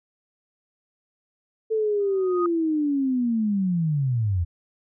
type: linear sweep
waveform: sine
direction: down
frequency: 445.8 to 81.2 Hz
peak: -20 dBFS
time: 1.7-4.45 s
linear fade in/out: 20 ms
type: tone with exponential growth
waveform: sine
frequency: 1243 Hz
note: D#6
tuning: 2 cents flat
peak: -22 dBFS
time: 2-2.46 s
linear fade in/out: 2 ms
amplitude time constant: 100 ms
effects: none